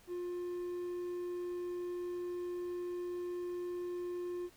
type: tone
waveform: triangle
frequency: 354.2 Hz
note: F4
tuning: 24 cents sharp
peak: -35 dBFS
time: 0.07-4.5 s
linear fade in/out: 50 ms
effects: pink hiss -63 dBFS RMS until 4.56 s